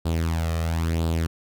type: tone with flanger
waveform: sawtooth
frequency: 82.2 Hz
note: E2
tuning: 4 cents flat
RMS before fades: -24 dBFS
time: 0.05-1.27 s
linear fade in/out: 10 ms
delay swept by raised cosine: 0.24 to 1.64 ms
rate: 0.99 Hz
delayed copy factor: +0.65
effects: none